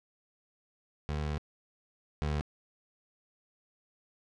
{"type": "tone pair in turn", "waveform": "25% pulse", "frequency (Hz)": [74.9, 74.5], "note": ["D2", "D2"], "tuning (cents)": [35, 25], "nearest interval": "unison", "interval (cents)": 10, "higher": "first", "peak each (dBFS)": [-28, -26], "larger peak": "second", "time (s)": [[1.09, 1.38], [2.22, 2.41]], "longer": "first", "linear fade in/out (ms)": 0, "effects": ["low-pass 5000 Hz 12 dB/octave"]}